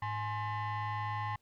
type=tone with frequency modulation; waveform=sine; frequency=106.8 Hz; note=G#2; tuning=49 cents sharp; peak=-31 dBFS; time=0.02-1.36 s; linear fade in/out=5 ms; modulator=949 Hz; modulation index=1.4; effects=tanh soft clip ceiling -32 dBFS + pink hiss -75 dBFS RMS until 1.41 s